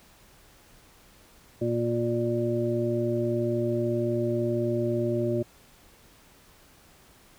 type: harmonic tone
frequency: 118.2 Hz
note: A#2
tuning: 24 cents sharp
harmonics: 1 / 2 / 3 / 5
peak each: -30 / -31 / -27 / -31 dBFS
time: 1.61-5.43 s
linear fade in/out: 10 ms
effects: pink hiss -56 dBFS RMS until 7.38 s